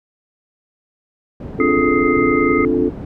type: low-pass noise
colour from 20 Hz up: white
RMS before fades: -29 dBFS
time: 1.4-3.05 s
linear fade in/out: 5 ms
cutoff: 280 Hz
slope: 12 dB/octave
type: chord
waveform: sine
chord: D minor seventh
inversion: third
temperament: equal with one note detuned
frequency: 262.4 / 293.7 / 349.2 / 440 Hz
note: C4 / D4 / F4 / A4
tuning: +5 / 0 / 0 / 0 cents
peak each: -19 dBFS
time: 1.58-2.9 s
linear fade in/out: 20 ms
type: harmonic tone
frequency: 417.9 Hz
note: G#4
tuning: 11 cents sharp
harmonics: 1 / 3 / 5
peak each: -23 / -21 / -21 dBFS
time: 1.6-2.65 s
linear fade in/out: 2 ms
effects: none